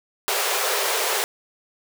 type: high-pass noise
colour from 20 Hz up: pink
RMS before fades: -23 dBFS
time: 0.28-1.24 s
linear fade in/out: 0 ms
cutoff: 380 Hz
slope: 96 dB/octave
effects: none